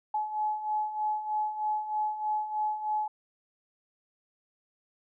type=beating tone pair; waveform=sine; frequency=850 / 853.2 Hz; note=G#5 / G#5; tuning=+40 / +46 cents; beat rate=3.2 Hz; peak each=-35 / -29 dBFS; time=0.14-3.08 s; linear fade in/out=5 ms; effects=none